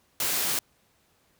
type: high-pass noise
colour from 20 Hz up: white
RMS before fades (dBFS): -27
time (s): 0.2-0.59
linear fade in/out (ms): 2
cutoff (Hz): 100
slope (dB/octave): 12
effects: pink hiss -66 dBFS RMS until 1.39 s + high-pass 60 Hz 12 dB/octave